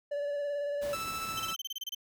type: tone with vibrato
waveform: triangle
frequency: 576 Hz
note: D5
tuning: 34 cents flat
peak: -29 dBFS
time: 0.11-0.95 s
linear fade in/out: 10 ms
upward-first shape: square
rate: 18 Hz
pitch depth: 17 cents each way
type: noise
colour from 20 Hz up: pink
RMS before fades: -44 dBFS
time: 0.81-1.54 s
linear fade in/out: 20 ms
type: tone with tremolo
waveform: sawtooth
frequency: 1318.5 Hz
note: E6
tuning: in tune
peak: -30 dBFS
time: 0.93-1.55 s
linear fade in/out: 2 ms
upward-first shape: square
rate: 14 Hz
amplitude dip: 25%
type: tone bursts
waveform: 35% pulse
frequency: 3100 Hz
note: G7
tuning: 20 cents flat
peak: -33 dBFS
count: 11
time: 1.37-1.948 s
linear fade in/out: 5 ms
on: 28 ms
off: 27 ms
effects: high-pass 60 Hz 12 dB/octave